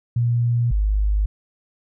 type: tone pair in turn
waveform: sine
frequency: 119.1 / 51.33 Hz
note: A#2 / G#1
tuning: +38 / -20 cents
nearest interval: octave + minor third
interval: 1458 cents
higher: first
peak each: -16 dBFS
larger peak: neither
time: 0.16-0.71 / 0.71-1.26 s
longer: neither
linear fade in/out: 5 ms
effects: none